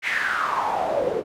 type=noise with band-pass filter sweep; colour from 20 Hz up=pink; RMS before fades=-24 dBFS; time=0.02-1.24 s; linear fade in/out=50 ms; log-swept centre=2200 to 410 Hz; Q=6.2; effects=none